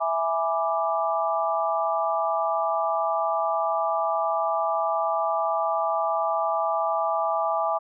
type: chord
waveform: sine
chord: E dominant seventh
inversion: none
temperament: equal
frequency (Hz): 659.3 / 830.6 / 987.8 / 1174.7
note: E5 / G#5 / B5 / D6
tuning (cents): 0 / 0 / 0 / 0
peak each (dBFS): -26 / -27 / -32 / -27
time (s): 0-7.79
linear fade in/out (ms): 20
effects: none